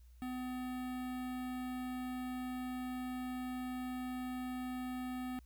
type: tone with notch filter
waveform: square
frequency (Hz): 252.7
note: B3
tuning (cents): +40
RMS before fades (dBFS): -41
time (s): 0.22-5.39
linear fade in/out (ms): 0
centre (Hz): 5800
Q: 0.78
effects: added 60 Hz sine -56 dBFS peak until 5.45 s + white hiss -75 dBFS RMS until 5.45 s